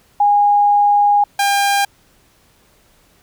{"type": "tone pair in turn", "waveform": ["sine", "sawtooth"], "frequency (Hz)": [820, 801.7], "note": ["G#5", "G5"], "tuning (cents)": [-22, 39], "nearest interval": "unison", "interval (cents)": 39, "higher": "first", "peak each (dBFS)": -9, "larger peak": "neither", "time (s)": [[0.2, 1.24], [1.39, 1.85]], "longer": "first", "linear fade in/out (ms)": 5, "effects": ["pink hiss -54 dBFS RMS until 3.22 s"]}